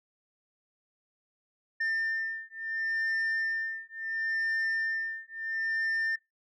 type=beating tone pair; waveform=sine; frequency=1798 / 1798.72 Hz; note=A6 / A6; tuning=+37 / +38 cents; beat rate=0.72 Hz; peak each=-30 / -30 dBFS; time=1.8-6.16 s; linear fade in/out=10 ms; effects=noise-tail reverb RT60 0.2 s tail -25 dB re dry + tanh soft clip ceiling -26 dBFS